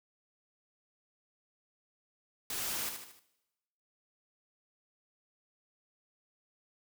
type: noise with echo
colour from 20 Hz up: white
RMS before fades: -37 dBFS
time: 2.5-2.89 s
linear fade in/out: 2 ms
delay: 76 ms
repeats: 4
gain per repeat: -6 dB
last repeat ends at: 3.194 s
effects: noise-tail reverb RT60 1.0 s tail -19 dB re dry